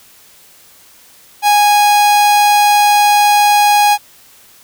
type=tone; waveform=45% pulse; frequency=827 Hz; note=G#5; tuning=8 cents flat; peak=-7 dBFS; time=1.42-3.98 s; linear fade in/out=50 ms; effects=white hiss -44 dBFS RMS until 4.63 s